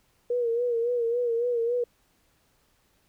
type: tone with vibrato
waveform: sine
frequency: 474.8 Hz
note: A#4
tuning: 32 cents sharp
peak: -23 dBFS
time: 0.3-1.84 s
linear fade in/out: 5 ms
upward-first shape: sine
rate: 3.6 Hz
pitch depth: 61 cents each way
effects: pink hiss -67 dBFS RMS until 3.08 s